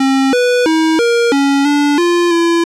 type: tone with pitch steps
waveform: square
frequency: 268.7 / 491.9 / 319.6 / 470.5 / 278.5 / 289.6 / 347.2 / 338.1 Hz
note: C4 / B4 / D#4 / A#4 / C#4 / D4 / F4 / E4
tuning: +46 / -7 / +47 / +16 / +8 / -24 / -10 / +44 cents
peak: -10 dBFS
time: 0-2.64 s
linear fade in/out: 5 ms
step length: 330 ms
effects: low-pass 7000 Hz 12 dB/octave